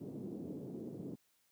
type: band-pass noise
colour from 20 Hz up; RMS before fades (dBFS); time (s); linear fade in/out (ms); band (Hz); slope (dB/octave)
white; -45; 0-1.16; 20; 130 to 370; 24
effects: white hiss -75 dBFS RMS until 1.51 s + high-pass 60 Hz 12 dB/octave